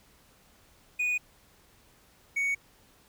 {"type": "tone pair in turn", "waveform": "triangle", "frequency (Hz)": [2470, 2231], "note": ["D#7", "C#7"], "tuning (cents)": [-13, 11], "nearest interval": "major second", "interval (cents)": 176, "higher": "first", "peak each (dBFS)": -24, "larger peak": "neither", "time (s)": [[0.99, 1.18], [2.36, 2.55]], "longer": "neither", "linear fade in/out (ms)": 10, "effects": ["pink hiss -61 dBFS RMS until 3.08 s"]}